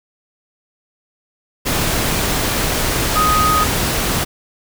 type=tone in noise; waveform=sine; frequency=1250 Hz; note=D#6; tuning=8 cents sharp; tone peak=-13 dBFS; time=3.15-3.65 s; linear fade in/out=20 ms; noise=pink; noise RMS=-18 dBFS; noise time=1.65-4.25 s; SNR=+2 dB; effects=none